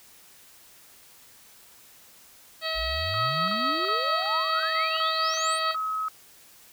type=harmonic tone; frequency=642 Hz; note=E5; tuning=46 cents flat; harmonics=1 / 2 / 3 / 4 / 5 / 6 / 7; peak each=-33 / -35 / -34 / -38 / -37 / -35 / -33 dBFS; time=2.61-5.76 s; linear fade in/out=50 ms
type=exponential sweep; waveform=sine; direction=up; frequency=49.04 to 9340 Hz; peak=-32 dBFS; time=2.74-5.6 s; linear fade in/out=50 ms
type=tone bursts; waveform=sine; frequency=1279 Hz; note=D#6; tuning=47 cents sharp; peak=-26 dBFS; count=8; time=3.14-6.084 s; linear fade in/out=2 ms; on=340 ms; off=32 ms
effects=white hiss -53 dBFS RMS until 6.72 s